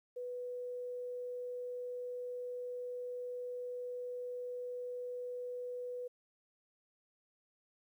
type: tone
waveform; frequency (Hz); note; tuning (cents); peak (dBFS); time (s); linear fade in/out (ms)
sine; 493.9; B4; 0; -39; 0.16-6.08; 10
effects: 12-bit